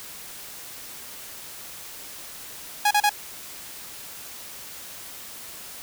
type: tone bursts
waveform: sawtooth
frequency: 830 Hz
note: G#5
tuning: 1 cent flat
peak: -13 dBFS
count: 3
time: 2.85-3.095 s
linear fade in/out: 5 ms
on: 59 ms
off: 34 ms
effects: white hiss -40 dBFS RMS until 5.82 s